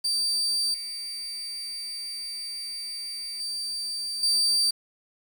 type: tone with level steps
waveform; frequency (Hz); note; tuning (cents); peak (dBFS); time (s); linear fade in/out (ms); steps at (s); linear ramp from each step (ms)
35% pulse; 4651; D8; -18; -22 / -31 / -28 / -19; 0.04-4.71; 10; 0.74 / 3.4 / 4.23; 2
effects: 8-bit